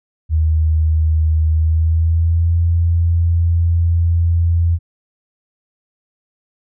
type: tone with pitch glide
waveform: sine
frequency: 78.9 to 84.56 Hz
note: D#2 to E2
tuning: +25 to +45 cents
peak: -11 dBFS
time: 0.29-4.79 s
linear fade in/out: 50 ms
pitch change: +120 cents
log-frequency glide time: 1.5-2.56 s
effects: none